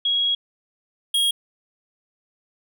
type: tone pair in turn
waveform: sine / square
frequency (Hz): 3310 / 3276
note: G#7 / G#7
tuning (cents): -6 / -24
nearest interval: unison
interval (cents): 18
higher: first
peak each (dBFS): -18 / -18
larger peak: neither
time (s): 0.05-0.35 / 1.14-1.31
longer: first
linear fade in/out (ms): 5
effects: none